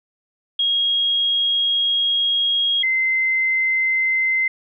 sine tone pair in turn, 3277 / 2069 Hz, G#7 / C7, -24 / -20 cents, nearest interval minor sixth, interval 796 cents, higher first, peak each -16 dBFS, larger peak neither, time 0.59-2.83 / 2.83-4.48 s, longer first, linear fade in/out 5 ms, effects none

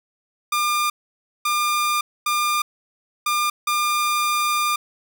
sawtooth tone bursts at uneven times, 1202 Hz, D6, 40 cents sharp, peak -15 dBFS, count 5, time 0.52-0.9 / 1.45-2.01 / 2.26-2.62 / 3.26-3.5 / 3.67-4.76 s, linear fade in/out 5 ms, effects none

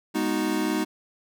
square chord, G# minor seventh, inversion none, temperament equal, 207.7 / 246.9 / 311.1 / 370 Hz, G#3 / B3 / D#4 / F#4, 0 / 0 / 0 / 0 cents, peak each -31 / -31 / -27 / -32 dBFS, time 0.14-0.85 s, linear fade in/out 20 ms, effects none

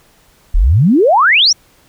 sine exponential sweep, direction up, 32.7 to 6040 Hz, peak -6 dBFS, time 0.54-1.53 s, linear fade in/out 10 ms, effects pink hiss -50 dBFS RMS until 1.88 s

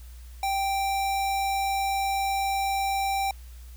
square tone, 784 Hz, G5, in tune, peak -25 dBFS, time 0.43-3.31 s, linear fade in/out 2 ms, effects added 60 Hz sine -41 dBFS peak until 3.76 s + white hiss -56 dBFS RMS until 3.76 s

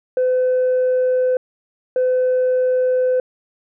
sine tone bursts at uneven times, 508 Hz, B4, 49 cents sharp, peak -12 dBFS, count 2, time 0.17-1.37 / 1.96-3.2 s, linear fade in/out 2 ms, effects tanh soft clip ceiling -12 dBFS

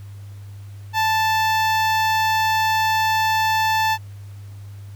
sawtooth tone with notch filter, 880 Hz, A5, in tune, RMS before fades -19 dBFS, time 0.93-3.98 s, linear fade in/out 50 ms, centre 9500 Hz, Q 0.73, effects added 100 Hz sine -34 dBFS peak until 4.95 s + pink hiss -53 dBFS RMS until 4.95 s

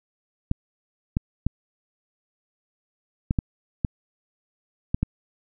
clicks, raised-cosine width 5 ms, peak -9 dBFS, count 8, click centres 0.514 / 1.169 / 1.466 / 3.309 / 3.388 / 3.848 / 4.945 / 5.03 s, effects none

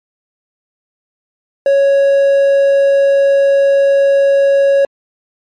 triangle tone, 554.4 Hz, C#5, in tune, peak -5 dBFS, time 1.66-4.85 s, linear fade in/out 2 ms, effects MP3 48 kbps

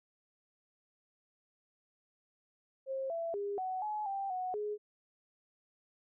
sine tone with pitch steps, 534 / 668 / 404.8 / 747 / 848 / 786 / 737 / 418.4 Hz, C5 / E5 / G#4 / F#5 / G#5 / G5 / F#5 / G#4, +35 / +23 / -44 / +16 / +36 / +4 / -7 / +13 cents, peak -34 dBFS, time 2.86-4.78 s, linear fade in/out 50 ms, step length 240 ms, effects none

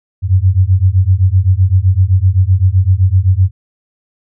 sine beating tone pair, 90 / 97.8 Hz, F#2 / G2, -47 / -4 cents, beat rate 7.8 Hz, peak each -10 dBFS, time 0.22-3.51 s, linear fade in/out 50 ms, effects none

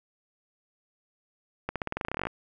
accelerating click train, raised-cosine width 0.5 ms, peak -15 dBFS, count 17, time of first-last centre 1.69-2.27 s, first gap 67 ms, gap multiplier 0.91, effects none

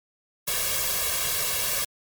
white noise with comb filter, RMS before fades -26 dBFS, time 0.47-1.85 s, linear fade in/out 10 ms, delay 1.8 ms, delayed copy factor +0.95, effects MP3 96 kbps

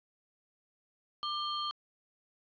sine tone cluster, 1192 / 3159 / 4309 Hz, D6 / G7 / C#8, +25 / +13 / -50 cents, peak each -35 / -38 / -40 dBFS, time 1.23-1.71 s, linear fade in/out 0 ms, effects resampled to 11025 Hz + 11-bit

